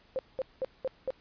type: tone bursts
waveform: sine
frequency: 523.3 Hz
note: C5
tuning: in tune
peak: -28 dBFS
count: 5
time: 0.16-1.105 s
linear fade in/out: 0 ms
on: 29 ms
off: 200 ms
effects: pink hiss -62 dBFS RMS until 1.2 s + resampled to 11025 Hz